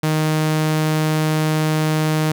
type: tone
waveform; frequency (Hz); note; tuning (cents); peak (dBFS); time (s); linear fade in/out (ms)
sawtooth; 155.56; D#3; 0; -12; 0.03-2.32; 5
effects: none